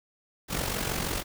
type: noise with amplitude modulation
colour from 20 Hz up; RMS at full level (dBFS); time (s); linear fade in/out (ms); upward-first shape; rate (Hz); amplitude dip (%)
pink; -28; 0.48-1.24; 50; sine; 46.2; 60
effects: none